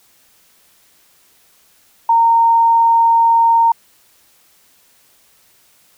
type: tone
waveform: sine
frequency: 921 Hz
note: A#5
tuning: 21 cents flat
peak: -8 dBFS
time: 2.09-3.72 s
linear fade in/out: 5 ms
effects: white hiss -53 dBFS RMS until 5.97 s